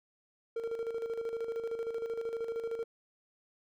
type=tone with tremolo; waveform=triangle; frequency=458.8 Hz; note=A#4; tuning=28 cents flat; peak=-30 dBFS; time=0.56-2.84 s; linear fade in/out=5 ms; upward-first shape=square; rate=13 Hz; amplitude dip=55%; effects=none